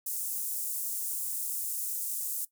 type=high-pass noise; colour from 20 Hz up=pink; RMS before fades=-34 dBFS; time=0.06-2.45 s; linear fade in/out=5 ms; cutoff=8400 Hz; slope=24 dB/octave; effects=noise-tail reverb RT60 0.1 s tail -18 dB re dry